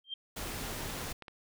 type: tone with exponential growth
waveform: sine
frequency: 3170 Hz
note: G7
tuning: 19 cents sharp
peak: -32 dBFS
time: 0.04-0.14 s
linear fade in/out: 5 ms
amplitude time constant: 21 ms
type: noise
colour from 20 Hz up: pink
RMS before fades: -39 dBFS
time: 0.36-1.13 s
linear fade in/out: 10 ms
type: clicks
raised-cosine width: 0.3 ms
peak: -29 dBFS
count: 4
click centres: 0.9 / 0.989 / 1.223 / 1.282 s
effects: none